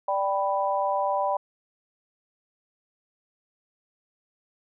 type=chord; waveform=sine; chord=G major; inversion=second; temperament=equal; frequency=587.3 / 784 / 987.8 Hz; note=D5 / G5 / B5; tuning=0 / 0 / 0 cents; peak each=-27 dBFS; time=0.08-1.37 s; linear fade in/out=5 ms; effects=none